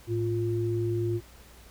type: tone pair together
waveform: sine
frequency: 109.87 / 349.2 Hz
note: A2 / F4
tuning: -2 / 0 cents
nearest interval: octave + minor sixth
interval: 2002 cents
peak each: -28 dBFS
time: 0.07-1.21 s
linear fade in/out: 50 ms
effects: added 60 Hz sine -52 dBFS peak until 1.7 s + pink hiss -54 dBFS RMS until 1.7 s